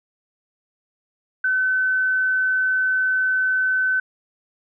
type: tone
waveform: sine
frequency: 1519 Hz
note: F#6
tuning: 45 cents sharp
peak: -17 dBFS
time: 1.44-4 s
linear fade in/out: 5 ms
effects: none